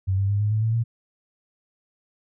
sine tone with pitch steps, 95.2 / 98.33 / 101.56 / 104.9 / 108.35 / 111.91 / 115.59 Hz, F#2 / G2 / G#2 / G#2 / A2 / A2 / A#2, +50 / +6 / -38 / +18 / -26 / +30 / -14 cents, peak -19 dBFS, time 0.07-0.84 s, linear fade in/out 20 ms, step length 110 ms, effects none

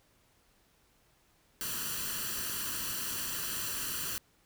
white noise with comb filter, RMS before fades -36 dBFS, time 1.61-4.18 s, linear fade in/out 0 ms, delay 0.68 ms, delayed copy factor +0.7, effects pink hiss -68 dBFS RMS until 4.45 s

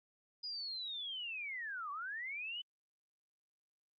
sine linear two-way sweep, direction down then up, 4978 to 1108.7 to 3032 Hz, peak -40 dBFS, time 0.43-2.62 s, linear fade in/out 10 ms, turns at 1.91 s, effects Opus 48 kbps

